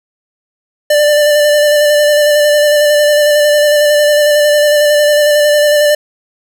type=tone with vibrato; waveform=square; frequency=592 Hz; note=D5; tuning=14 cents sharp; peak=-7 dBFS; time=0.9-5.95 s; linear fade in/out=5 ms; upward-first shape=square; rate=11 Hz; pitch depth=15 cents each way; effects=none